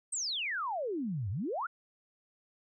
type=exponential two-way sweep; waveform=sine; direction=down then up; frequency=8640 to 89 to 1514 Hz; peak=-32 dBFS; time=0.12-1.67 s; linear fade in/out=10 ms; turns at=1.3 s; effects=none